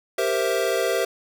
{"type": "chord", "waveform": "square", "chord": "C dominant seventh", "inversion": "second", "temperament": "equal", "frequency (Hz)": [392, 466.2, 523.3, 659.3], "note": ["G4", "Bb4", "C5", "E5"], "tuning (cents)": [0, 0, 0, 0], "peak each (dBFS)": -27, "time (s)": [0.18, 1.05], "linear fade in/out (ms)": 5, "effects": []}